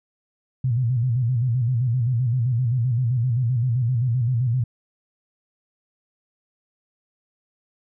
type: tone with vibrato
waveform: sine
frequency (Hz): 121.9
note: B2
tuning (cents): -22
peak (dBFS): -18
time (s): 0.64-4.64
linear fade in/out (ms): 5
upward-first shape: square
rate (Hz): 7.7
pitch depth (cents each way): 100
effects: none